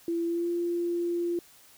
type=tone with pitch glide; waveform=sine; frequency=337.3 to 345.2 Hz; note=E4 to F4; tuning=+40 to -20 cents; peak=-26 dBFS; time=0.08-1.39 s; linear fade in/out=2 ms; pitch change=+40 cents; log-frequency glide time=0.26-0.49 s; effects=white hiss -56 dBFS RMS until 1.77 s